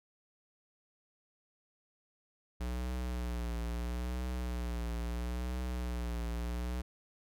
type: tone with vibrato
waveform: square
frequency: 60.2 Hz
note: B1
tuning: 44 cents flat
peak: -35 dBFS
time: 2.6-6.82 s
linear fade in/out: 10 ms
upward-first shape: triangle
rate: 0.75 Hz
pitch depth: 71 cents each way
effects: none